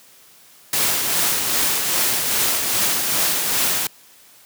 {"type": "noise with tremolo", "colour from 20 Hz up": "white", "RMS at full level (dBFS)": -18, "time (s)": [0.73, 3.87], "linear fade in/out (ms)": 2, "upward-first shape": "triangle", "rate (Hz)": 2.5, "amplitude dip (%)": 40, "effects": ["white hiss -49 dBFS RMS until 4.45 s", "high-pass 100 Hz 12 dB/octave"]}